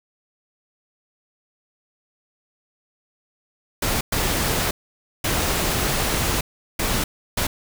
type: noise bursts at uneven times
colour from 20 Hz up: pink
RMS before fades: -22 dBFS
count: 5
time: 3.82-4.01 / 4.12-4.71 / 5.24-6.41 / 6.79-7.04 / 7.37-7.47 s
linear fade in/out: 5 ms
effects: none